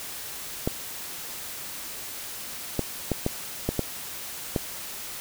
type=clicks; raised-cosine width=2 ms; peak=-10 dBFS; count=7; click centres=0.675 / 2.793 / 3.117 / 3.264 / 3.69 / 3.793 / 4.562 s; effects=white hiss -37 dBFS RMS until 5.2 s